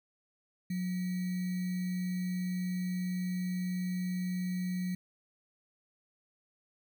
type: tone with sample-and-hold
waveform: sine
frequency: 181.7 Hz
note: F#3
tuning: 31 cents flat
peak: -31 dBFS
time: 0.7-4.95 s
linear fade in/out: 5 ms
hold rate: 2100 Hz
effects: none